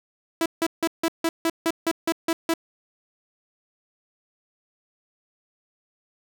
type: tone bursts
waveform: sawtooth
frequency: 329.6 Hz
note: E4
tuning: in tune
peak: -16 dBFS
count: 11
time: 0.41-2.538 s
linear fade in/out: 2 ms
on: 48 ms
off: 160 ms
effects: none